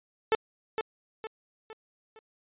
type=tone with echo; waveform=sawtooth; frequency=440 Hz; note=A4; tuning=in tune; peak=-17 dBFS; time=0.32-0.35 s; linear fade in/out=0 ms; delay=460 ms; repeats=4; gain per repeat=-7 dB; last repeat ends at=2.19 s; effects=resampled to 8000 Hz